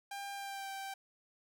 sawtooth tone with pitch glide, 798 to 780.7 Hz, G5 to G5, +31 to -7 cents, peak -37 dBFS, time 0.11-0.94 s, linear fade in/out 5 ms, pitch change -38 cents, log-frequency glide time 0.34-0.7 s, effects none

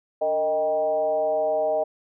sine tone with frequency modulation, 623 Hz, D#5, 2 cents sharp, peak -20 dBFS, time 0.21-1.84 s, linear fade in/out 10 ms, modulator 166 Hz, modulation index 0.79, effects none

